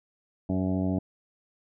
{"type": "harmonic tone with a mistuned harmonic", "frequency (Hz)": 93.4, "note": "F#2", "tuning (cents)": 17, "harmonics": [1, 2, 3, 4, 5, 6, 7, 8, 9], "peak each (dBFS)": [-31, -28, -29, -40, -43, -42, -37, -48, -48], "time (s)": [0.49, 0.99], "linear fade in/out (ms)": 5, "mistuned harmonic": 6, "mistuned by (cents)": 18, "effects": []}